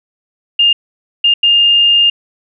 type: tone bursts at uneven times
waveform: sine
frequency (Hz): 2817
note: F7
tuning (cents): +14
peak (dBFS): -6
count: 3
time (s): 0.59-0.73 / 1.24-1.34 / 1.43-2.1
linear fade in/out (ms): 5
effects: none